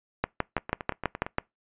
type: two click trains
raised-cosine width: 0.5 ms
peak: -18 / -9 dBFS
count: 7 / 8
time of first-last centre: 0.58-1.265 / 0.24-1.384 s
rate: 8.76 / 6.12 Hz
effects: noise-tail reverb RT60 0.2 s tail -25 dB re dry + resampled to 8000 Hz